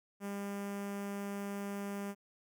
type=tone with notch filter; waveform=sawtooth; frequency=200.6 Hz; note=G3; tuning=40 cents sharp; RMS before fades=-40 dBFS; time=0.2-2.15 s; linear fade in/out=50 ms; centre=4000 Hz; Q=1.1; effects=none